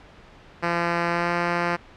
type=tone with pitch glide; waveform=5% pulse; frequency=171.2 to 173.09 Hz; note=F3 to F3; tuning=-34 to -15 cents; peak=-10 dBFS; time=0.62-1.77 s; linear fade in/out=20 ms; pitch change=+19 cents; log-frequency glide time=1.1-1.3 s; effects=pink hiss -48 dBFS RMS until 1.96 s + low-pass 3000 Hz 12 dB/octave